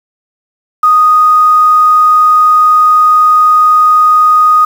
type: tone with quantisation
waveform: sine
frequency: 1242 Hz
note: D#6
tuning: 3 cents flat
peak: -3 dBFS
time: 0.83-4.65 s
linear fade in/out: 5 ms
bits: 5
effects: none